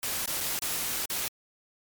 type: noise with dropouts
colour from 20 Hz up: white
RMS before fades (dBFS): -31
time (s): 0.03-1.28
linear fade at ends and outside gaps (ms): 0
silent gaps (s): 0.258-0.276 / 0.405-0.409 / 0.59-0.621 / 1.055-1.1
effects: MP3 96 kbps